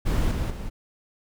brown noise with level steps, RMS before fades -22 / -26 / -33 dBFS, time 0.05-0.7 s, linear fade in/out 20 ms, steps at 0.31 / 0.5 s, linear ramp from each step 5 ms, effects none

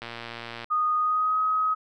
click train, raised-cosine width 0.3 ms, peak -20 dBFS, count 74, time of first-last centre 0.02-0.644 s, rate 117 Hz
sine tone with pitch glide, 1236 to 1267.1 Hz, D#6 to D#6, -12 to +31 cents, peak -21 dBFS, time 0.7-1.75 s, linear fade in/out 20 ms, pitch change +43 cents, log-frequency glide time 0.98-1.39 s
effects none

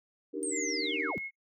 sine chord, Eb major seventh, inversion third, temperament just, 291.7 / 311.1 / 388.9 / 466.7 Hz, D4 / Eb4 / G4 / Bb4, -12 / 0 / -14 / +2 cents, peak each -38 dBFS, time 0.33-1.12 s, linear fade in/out 20 ms
sine linear sweep, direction down, 8870 to 120.2 Hz, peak -33 dBFS, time 0.43-1.18 s, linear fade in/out 0 ms
sine tone with pitch glide, 2061 to 2171 Hz, C7 to C#7, -27 to -37 cents, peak -35 dBFS, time 0.51-1.31 s, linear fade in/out 50 ms, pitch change +90 cents, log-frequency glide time 0.79-0.94 s
effects noise-tail reverb RT60 0.1 s tail -21 dB re dry + tanh soft clip ceiling -17 dBFS

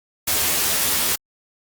white noise with comb filter, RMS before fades -20 dBFS, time 0.27-1.16 s, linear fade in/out 10 ms, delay 12 ms, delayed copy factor +0.85, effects Opus 48 kbps

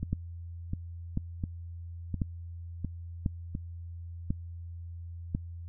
two click trains, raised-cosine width 5 ms, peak -16 / -20 dBFS, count 6 / 6, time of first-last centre 0.13-5.349 / 0.03-3.551 s, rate 0.958 / 1.42 Hz, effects noise-tail reverb RT60 0.1 s tail -26 dB re dry + added 85 Hz sine -39 dBFS peak until 5.68 s

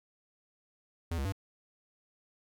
square tone with pitch steps, 83.9 / 68.2 / 97.2 Hz, E2 / C#2 / G2, +31 / -28 / -14 cents, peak -32 dBFS, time 1.11-1.323 s, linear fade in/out 5 ms, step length 71 ms, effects 12-bit

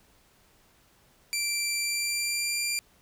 15% pulse tone with pitch glide, 2349 to 2378 Hz, D7 to D7, 0 to +21 cents, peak -20 dBFS, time 1.33-2.79 s, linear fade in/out 0 ms, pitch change +21 cents, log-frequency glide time 1.77-2.59 s, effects pink hiss -62 dBFS RMS until 3.01 s

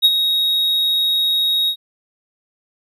triangle tone with ADSR envelope, 3773 Hz, A#7, 20 cents sharp, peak -5 dBFS, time 0.02-1.76 s, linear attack 30 ms, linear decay 42 ms, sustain -8 dB, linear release 76 ms, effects none

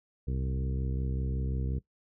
harmonic tone with a mistuned harmonic, 65.5 Hz, C2, 2 cents sharp, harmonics 1 / 2 / 3 / 4 / 5 / 6 / 7, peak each -31 / -34 / -41 / -45 / -47 / -49 / -46 dBFS, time 0.27-1.79 s, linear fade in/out 10 ms, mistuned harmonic 1, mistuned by +35 cents, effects noise-tail reverb RT60 0.1 s tail -17 dB re dry

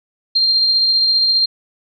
sine tone with tremolo, 4186 Hz, C8, in tune, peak -10 dBFS, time 0.35-1.46 s, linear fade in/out 10 ms, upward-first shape triangle, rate 15 Hz, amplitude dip 30%, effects none

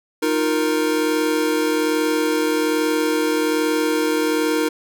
square chord, Eb suspended second, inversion none, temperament equal with one note detuned, 311.1 / 352.3 / 466.2 Hz, Eb4 / F4 / Bb4, 0 / +15 / 0 cents, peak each -21 / -26 / -22 dBFS, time 0.22-4.69 s, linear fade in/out 10 ms, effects none

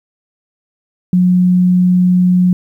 sine tone, 180.8 Hz, F#3, 40 cents flat, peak -7 dBFS, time 1.13-2.53 s, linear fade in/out 2 ms, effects 8-bit

